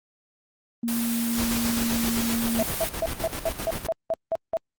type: tone with pitch glide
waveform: sine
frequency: 233.1 to 231.1 Hz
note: A#3 to A#3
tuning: 0 to -15 cents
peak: -24 dBFS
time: 0.83-2.63 s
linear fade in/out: 5 ms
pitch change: -15 cents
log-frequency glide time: 1.77-2.11 s
type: noise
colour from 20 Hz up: white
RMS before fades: -31 dBFS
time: 0.88-2.89 s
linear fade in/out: 0 ms
type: noise with tremolo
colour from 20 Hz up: pink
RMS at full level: -30 dBFS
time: 1.38-3.87 s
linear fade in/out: 2 ms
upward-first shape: square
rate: 7.7 Hz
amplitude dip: 60%
type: tone bursts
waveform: sine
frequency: 656 Hz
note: E5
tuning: 9 cents flat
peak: -21 dBFS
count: 10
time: 2.59-4.57 s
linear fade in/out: 0 ms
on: 36 ms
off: 180 ms
effects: Opus 32 kbps